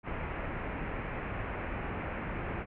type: low-pass noise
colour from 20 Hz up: pink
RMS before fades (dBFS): -37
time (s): 0.03-2.66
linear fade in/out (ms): 50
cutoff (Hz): 2500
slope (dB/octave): 48
effects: none